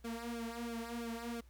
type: tone with flanger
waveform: sawtooth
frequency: 233.1 Hz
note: A#3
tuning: in tune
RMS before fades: -42 dBFS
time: 0.04-1.41 s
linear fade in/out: 10 ms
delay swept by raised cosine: 0.99 to 3.99 ms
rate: 3 Hz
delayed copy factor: -0.9
effects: added 60 Hz sine -57 dBFS peak until 1.49 s + pink hiss -71 dBFS RMS until 1.49 s